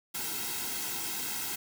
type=noise with comb filter; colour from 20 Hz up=white; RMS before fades=-35 dBFS; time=0.14-1.56 s; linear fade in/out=10 ms; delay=1.7 ms; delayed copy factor=-1; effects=none